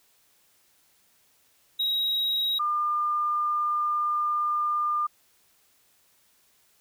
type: tone pair in turn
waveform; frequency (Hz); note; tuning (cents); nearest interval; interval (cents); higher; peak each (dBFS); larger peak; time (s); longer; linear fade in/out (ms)
triangle / sine; 3819 / 1202.9; A#7 / D6; +41 / +41; octave + minor sixth; 2000; first; -22 / -23; first; 1.79-2.59 / 2.59-5.07; second; 10
effects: white hiss -64 dBFS RMS until 6.8 s